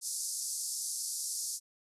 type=band-pass noise; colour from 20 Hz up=white; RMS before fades=-37 dBFS; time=0.01-1.6 s; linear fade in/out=50 ms; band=4800 to 11000 Hz; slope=48 dB/octave; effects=resampled to 32000 Hz